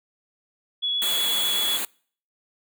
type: tone with vibrato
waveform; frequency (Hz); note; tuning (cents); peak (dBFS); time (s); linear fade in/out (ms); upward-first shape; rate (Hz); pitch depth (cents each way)
sine; 3380; G#7; +30; -22; 0.82-1.78; 20; triangle; 8.1; 9
type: band-stop noise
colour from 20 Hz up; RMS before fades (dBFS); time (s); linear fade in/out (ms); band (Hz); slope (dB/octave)
white; -28; 1.02-1.85; 0; 4500 to 6500; 96
effects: noise-tail reverb RT60 0.5 s tail -26 dB re dry + high-pass 200 Hz 12 dB/octave